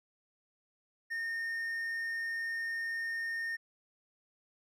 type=tone; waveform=triangle; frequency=1831 Hz; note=A#6; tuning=32 cents flat; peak=-32 dBFS; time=1.1-3.57 s; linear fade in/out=20 ms; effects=none